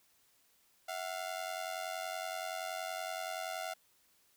sawtooth ring-modulated tone, 698.5 Hz, F5, in tune, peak -31 dBFS, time 0.88-3.74 s, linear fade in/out 10 ms, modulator 45.3 Hz, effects white hiss -70 dBFS RMS until 4.36 s

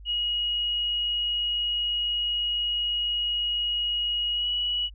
sine tone with pitch glide, 2894 to 2931 Hz, F#7 to F#7, -39 to -17 cents, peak -24 dBFS, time 0.05-4.9 s, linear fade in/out 50 ms, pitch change +22 cents, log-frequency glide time 4.33-4.5 s, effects added 50 Hz sine -42 dBFS peak until 4.94 s

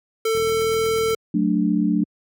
square tone, 445.9 Hz, A4, 23 cents sharp, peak -19 dBFS, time 0.25-1.15 s, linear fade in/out 5 ms
click train, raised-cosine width 5 ms, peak -23 dBFS, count 33, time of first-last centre 0.35-1.132 s, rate 40.9 Hz
sine chord, D major, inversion first, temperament equal, 185 / 220 / 293.7 Hz, F#3 / A3 / D4, 0 / 0 / 0 cents, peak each -21 dBFS, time 1.34-2.04 s, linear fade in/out 5 ms
effects high-pass 80 Hz 12 dB/octave

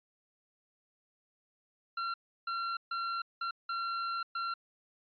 45% pulse tone bursts at uneven times, 1367 Hz, F6, 37 cents flat, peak -33 dBFS, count 6, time 1.97-2.14 / 2.47-2.77 / 2.91-3.22 / 3.41-3.51 / 3.69-4.23 / 4.35-4.54 s, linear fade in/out 5 ms, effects resampled to 11025 Hz

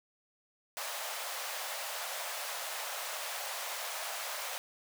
pink high-pass noise, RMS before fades -39 dBFS, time 0.77-4.58 s, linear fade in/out 0 ms, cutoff 550 Hz, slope 48 dB/octave, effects none

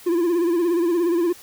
triangle tone with vibrato, 343.4 Hz, F4, 29 cents flat, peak -15 dBFS, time 0.06-1.33 s, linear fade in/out 10 ms, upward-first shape sine, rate 17 Hz, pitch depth 76 cents each way, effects white hiss -45 dBFS RMS until 1.42 s

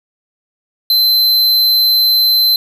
square tone, 4080 Hz, C8, 44 cents flat, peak -9 dBFS, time 0.9-2.56 s, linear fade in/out 2 ms, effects none

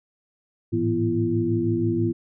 sine tone cluster, 106.1 / 112.2 / 166.1 / 245 / 339.2 Hz, G#2 / A2 / E3 / B3 / E4, +38 / +34 / +13 / -14 / +50 cents, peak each -27 / -29 / -30 / -27 / -23 dBFS, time 0.72-2.13 s, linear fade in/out 20 ms, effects none

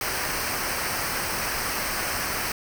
pink noise with comb filter, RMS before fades -28 dBFS, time 0.01-2.52 s, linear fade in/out 2 ms, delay 0.28 ms, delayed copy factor -0.65, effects none

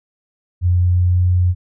sine tone with pitch glide, 89 to 89.83 Hz, F2 to F2, +33 to +49 cents, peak -11 dBFS, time 0.61-1.55 s, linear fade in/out 50 ms, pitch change +16 cents, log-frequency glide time 0.75-1.25 s, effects none

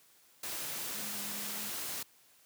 sine tone in noise, 207.7 Hz, G#3, in tune, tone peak -49 dBFS, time 0.94-1.7 s, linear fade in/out 5 ms, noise white, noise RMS -39 dBFS, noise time 0.43-2.03 s, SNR -13 dB, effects white hiss -64 dBFS RMS until 2.45 s + high-pass 100 Hz 12 dB/octave

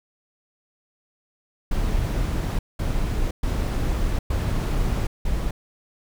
brown noise bursts at uneven times, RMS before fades -23 dBFS, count 5, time 1.71-2.59 / 2.79-3.31 / 3.43-4.19 / 4.3-5.07 / 5.25-5.51 s, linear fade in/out 5 ms, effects none

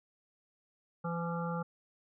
harmonic tone with a mistuned harmonic, 169.3 Hz, E3, 46 cents sharp, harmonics 1 / 3 / 5 / 7 / 8, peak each -35 / -40 / -42 / -43 / -44 dBFS, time 1.04-1.63 s, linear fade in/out 10 ms, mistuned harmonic 8, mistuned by +28 cents, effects none

